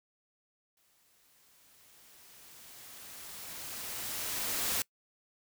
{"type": "noise with exponential growth", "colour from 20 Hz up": "white", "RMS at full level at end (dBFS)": -31, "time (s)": [0.77, 4.82], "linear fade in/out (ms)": 2, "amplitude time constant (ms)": 880, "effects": ["noise-tail reverb RT60 0.1 s tail -24 dB re dry"]}